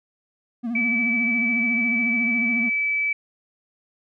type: tone with vibrato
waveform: triangle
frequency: 233.1 Hz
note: A#3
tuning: in tune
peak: -22 dBFS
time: 0.63-2.7 s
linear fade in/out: 20 ms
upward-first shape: sine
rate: 14 Hz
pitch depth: 83 cents each way
type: tone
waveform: sine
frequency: 2302 Hz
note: D7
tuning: 35 cents flat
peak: -20 dBFS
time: 0.75-3.13 s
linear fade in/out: 5 ms
effects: none